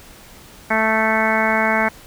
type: harmonic tone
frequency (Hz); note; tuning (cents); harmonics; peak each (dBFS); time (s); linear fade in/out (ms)
220; A3; 0; 1 / 2 / 3 / 4 / 5 / 6 / 7 / 8 / 9 / 10; -23 / -28 / -22 / -22 / -27 / -27 / -23 / -26 / -26 / -23; 0.7-1.89; 10
effects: pink hiss -43 dBFS RMS until 2.06 s